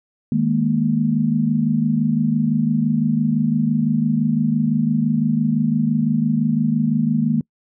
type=chord; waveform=sine; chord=D# suspended fourth; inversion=none; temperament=just; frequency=155.56 / 207.4 / 233.3 Hz; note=D#3 / G#3 / A#3; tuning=0 / -2 / +2 cents; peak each=-21 / -21 / -18 dBFS; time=0.32-7.41 s; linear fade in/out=2 ms; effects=noise-tail reverb RT60 0.1 s tail -26 dB re dry